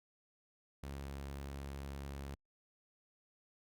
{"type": "tone", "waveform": "sawtooth", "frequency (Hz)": 69.3, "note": "C#2", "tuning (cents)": 0, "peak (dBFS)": -39, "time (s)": [0.83, 2.35], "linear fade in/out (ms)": 5, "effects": ["Opus 48 kbps"]}